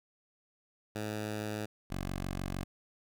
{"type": "tone pair in turn", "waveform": "10% pulse", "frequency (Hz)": [106.5, 46.57], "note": ["G#2", "F#1"], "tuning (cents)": [44, 12], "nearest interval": "octave + major second", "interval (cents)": 1432, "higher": "first", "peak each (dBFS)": -27, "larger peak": "neither", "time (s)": [[0.95, 1.66], [1.9, 2.64]], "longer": "second", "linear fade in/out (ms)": 10, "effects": []}